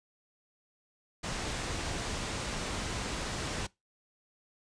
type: low-pass noise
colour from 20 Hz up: pink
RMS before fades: -36 dBFS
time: 1.23-3.67 s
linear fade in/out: 10 ms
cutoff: 8900 Hz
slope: 24 dB/octave
effects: noise-tail reverb RT60 0.2 s tail -22 dB re dry + resampled to 22050 Hz

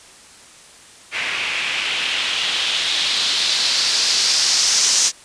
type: noise with low-pass filter sweep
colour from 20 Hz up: blue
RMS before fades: -19 dBFS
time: 1.11-5.12 s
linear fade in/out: 50 ms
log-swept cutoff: 2300 to 6100 Hz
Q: 2.6
effects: white hiss -44 dBFS RMS until 5.24 s + resampled to 22050 Hz

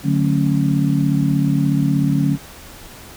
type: chord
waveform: sine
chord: D major seventh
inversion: none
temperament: just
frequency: 146.83 / 183.54 / 220.2 / 275.3 Hz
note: D3 / F#3 / A3 / C#4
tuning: 0 / -14 / +2 / -12 cents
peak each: -17 / -21 / -23 / -19 dBFS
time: 0.03-2.38 s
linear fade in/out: 50 ms
effects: pink hiss -39 dBFS RMS until 3.16 s

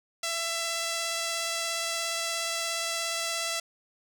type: tone with vibrato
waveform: 5% pulse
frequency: 668 Hz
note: E5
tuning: 23 cents sharp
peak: -17 dBFS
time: 0.23-3.6 s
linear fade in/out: 5 ms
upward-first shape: sine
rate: 17 Hz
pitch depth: 11 cents each way
effects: none

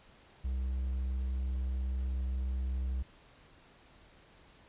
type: tone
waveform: triangle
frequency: 64.4 Hz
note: C2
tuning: 27 cents flat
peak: -29 dBFS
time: 0.44-3.03 s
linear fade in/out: 10 ms
effects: pink hiss -60 dBFS RMS until 4.68 s + resampled to 8000 Hz

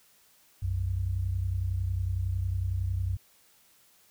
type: tone pair together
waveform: sine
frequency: 62.25 / 93.2 Hz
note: B1 / F#2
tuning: +14 / +13 cents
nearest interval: perfect fifth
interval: 699 cents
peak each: -32 / -28 dBFS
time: 0.62-3.17 s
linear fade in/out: 10 ms
effects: white hiss -62 dBFS RMS until 4.1 s

